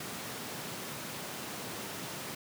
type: high-pass noise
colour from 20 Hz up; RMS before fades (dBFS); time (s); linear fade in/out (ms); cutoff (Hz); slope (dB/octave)
pink; -41; 0-2.35; 5; 120; 24
effects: none